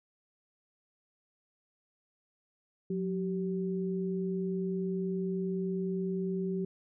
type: tone pair together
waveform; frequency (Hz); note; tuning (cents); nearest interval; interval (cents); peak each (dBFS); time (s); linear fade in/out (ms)
sine; 181.7 / 384.6; F#3 / G4; -31 / -33; octave + minor second; 1298; -32 / -34; 2.9-6.65; 5
effects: none